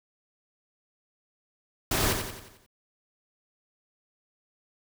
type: noise with echo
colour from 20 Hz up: pink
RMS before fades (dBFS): -26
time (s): 1.91-2.13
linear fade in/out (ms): 5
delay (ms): 89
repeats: 6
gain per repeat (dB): -6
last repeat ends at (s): 2.664
effects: none